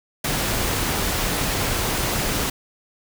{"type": "noise", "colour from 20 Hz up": "pink", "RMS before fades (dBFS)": -23, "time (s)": [0.24, 2.5], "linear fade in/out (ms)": 5, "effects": []}